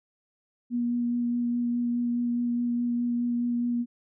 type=tone with vibrato; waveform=sine; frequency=240 Hz; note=B3; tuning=49 cents flat; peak=-24 dBFS; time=0.7-3.86 s; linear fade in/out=50 ms; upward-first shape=sine; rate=4.8 Hz; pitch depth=11 cents each way; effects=none